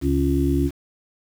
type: harmonic tone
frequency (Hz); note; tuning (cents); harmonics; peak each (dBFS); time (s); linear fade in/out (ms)
69.3; C#2; 0; 1 / 2 / 4 / 5; -22 / -25 / -21 / -24; 0.01-0.71; 50
effects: 7-bit